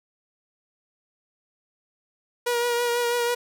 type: tone with vibrato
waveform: sawtooth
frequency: 478.9 Hz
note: A#4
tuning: 47 cents sharp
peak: -18 dBFS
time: 2.46-3.35 s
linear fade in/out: 10 ms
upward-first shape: triangle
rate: 6.1 Hz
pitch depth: 28 cents each way
effects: none